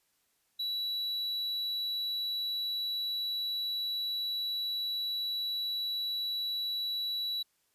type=tone; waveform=triangle; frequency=3929 Hz; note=B7; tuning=10 cents flat; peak=-30 dBFS; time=0.59-7.43 s; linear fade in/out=10 ms; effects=white hiss -74 dBFS RMS until 7.74 s + resampled to 32000 Hz